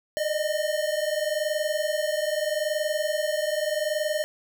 square tone pair together, 600 / 620.8 Hz, D5 / D#5, +37 / -4 cents, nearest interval minor second, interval 59 cents, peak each -28 dBFS, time 0.17-4.24 s, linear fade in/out 0 ms, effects none

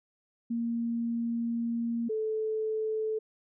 sine tone pair in turn, 233.1 / 436.4 Hz, A#3 / A4, 0 / -14 cents, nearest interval major seventh, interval 1086 cents, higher second, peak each -28 dBFS, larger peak neither, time 0.5-2.09 / 2.09-3.19 s, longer first, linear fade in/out 10 ms, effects none

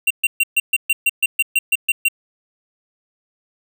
square tone bursts, 2756 Hz, F7, 24 cents flat, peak -13 dBFS, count 13, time 0.07-2.085 s, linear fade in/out 5 ms, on 35 ms, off 130 ms, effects none

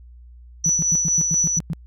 sine tone with tremolo, 5930 Hz, F#8, 3 cents sharp, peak -15 dBFS, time 0.64-1.59 s, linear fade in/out 5 ms, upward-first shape sine, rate 4.3 Hz, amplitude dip 40%
sine tone bursts, 162.5 Hz, E3, 24 cents flat, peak -21 dBFS, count 9, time 0.66-1.733 s, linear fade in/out 0 ms, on 33 ms, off 97 ms
effects tanh soft clip ceiling -7 dBFS + added 60 Hz sine -41 dBFS peak until 1.86 s

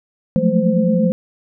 sine tone cluster, 173.3 / 183.2 / 212.8 / 221.8 / 517 Hz, F3 / F#3 / G#3 / A3 / C5, -13 / -17 / +42 / +14 / -21 cents, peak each -19 dBFS, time 0.36-1.12 s, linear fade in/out 0 ms, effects none

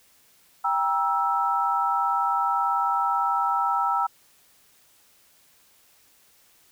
sine chord, E diminished, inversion first, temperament just, 791.1 / 949.3 / 1318.5 Hz, G5 / Bb5 / E6, +16 / +31 / 0 cents, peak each -26 / -26 / -24 dBFS, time 0.64-4.07 s, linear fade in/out 10 ms, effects white hiss -59 dBFS RMS until 6.71 s

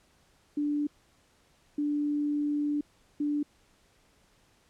sine tone bursts at uneven times, 293.4 Hz, D4, 2 cents flat, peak -26 dBFS, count 3, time 0.57-0.87 / 1.78-2.81 / 3.2-3.43 s, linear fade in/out 5 ms, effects pink hiss -65 dBFS RMS until 4.69 s + low-pass 10000 Hz 12 dB/octave

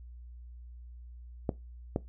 clicks, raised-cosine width 2 ms, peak -15 dBFS, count 2, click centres 1.492 / 1.961 s, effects noise-tail reverb RT60 0.2 s tail -19 dB re dry + added 60 Hz sine -45 dBFS peak until 2.08 s

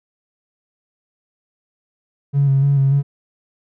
triangle tone with vibrato, 138.59 Hz, C#3, in tune, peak -8 dBFS, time 2.33-3.03 s, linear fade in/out 50 ms, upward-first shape square, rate 3.4 Hz, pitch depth 27 cents each way, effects tanh soft clip ceiling -9 dBFS

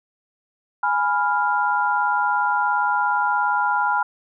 sine chord, F diminished, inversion first, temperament equal, 830.6 / 987.8 / 1396.9 Hz, Ab5 / Cb6 / F6, 0 / 0 / 0 cents, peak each -22 dBFS, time 0.83-4.03 s, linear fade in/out 5 ms, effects none

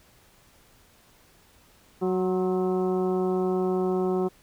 harmonic tone with a mistuned harmonic, 185 Hz, F#3, in tune, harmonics 1 / 2 / 3 / 4 / 5 / 6 / 7, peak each -28 / -24 / -39 / -34 / -43 / -41 / -43 dBFS, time 2.01-4.29 s, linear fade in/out 20 ms, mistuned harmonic 6, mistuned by -59 cents, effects pink hiss -58 dBFS RMS until 4.42 s

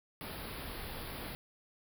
pink band-stop noise, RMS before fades -43 dBFS, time 0.21-1.35 s, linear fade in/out 0 ms, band 5000 to 9900 Hz, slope 96 dB/octave, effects none

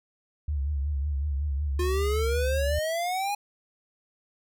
sine tone with vibrato, 71.5 Hz, D2, 46 cents flat, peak -25 dBFS, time 0.48-2.79 s, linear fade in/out 5 ms, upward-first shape triangle, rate 5.4 Hz, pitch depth 110 cents each way
square exponential sweep, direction up, 352.1 to 830.6 Hz, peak -27 dBFS, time 1.79-3.35 s, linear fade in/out 5 ms
effects none

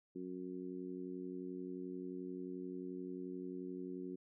harmonic tone, 91.4 Hz, F#2, 21 cents flat, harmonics 2 / 3 / 4 / 5, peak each -49 / -46 / -46 / -59 dBFS, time 0.15-4.16 s, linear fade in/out 10 ms, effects none

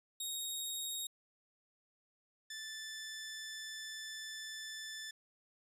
15% pulse tone pair in turn, 3752 / 1756.4 Hz, A#7 / A6, +11 / -4 cents, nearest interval octave + minor second, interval 1315 cents, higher first, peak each -31 / -37 dBFS, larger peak first, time 0.2-1.07 / 2.5-5.11 s, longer second, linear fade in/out 5 ms, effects resampled to 32000 Hz

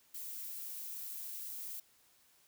violet noise, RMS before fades -44 dBFS, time 0.14-1.8 s, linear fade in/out 5 ms, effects white hiss -68 dBFS RMS until 2.47 s

